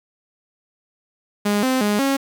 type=tone with pitch steps; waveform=sawtooth; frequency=205.8 / 259.1 / 207.3 / 273.4 Hz; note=G#3 / C4 / G#3 / C#4; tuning=-16 / -17 / -3 / -24 cents; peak=-13 dBFS; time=1.45-2.17 s; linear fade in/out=10 ms; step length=180 ms; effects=7-bit